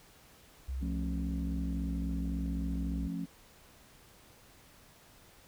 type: tone with pitch glide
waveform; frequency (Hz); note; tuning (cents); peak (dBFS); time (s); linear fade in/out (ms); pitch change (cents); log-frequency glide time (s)
sine; 65.41 to 62.56; C2 to B1; 0 to +23; -33; 0.68-3.08; 10; -77; 1.34-2.02
type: chord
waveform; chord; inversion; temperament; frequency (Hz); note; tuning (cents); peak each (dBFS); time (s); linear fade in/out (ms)
sine; F augmented; none; just; 174.61 / 218.3 / 272.8; F3 / A3 / C#4; 0 / -13 / -28; -36 / -41 / -38; 0.81-3.26; 20
effects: tanh soft clip ceiling -25 dBFS + pink hiss -59 dBFS RMS until 5.47 s